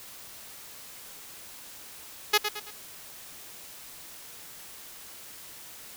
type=tone with echo; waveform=5% pulse; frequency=420 Hz; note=G#4; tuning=19 cents sharp; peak=-7 dBFS; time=2.33-2.38 s; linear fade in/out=10 ms; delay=110 ms; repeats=3; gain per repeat=-8 dB; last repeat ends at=2.71 s; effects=white hiss -46 dBFS RMS until 5.96 s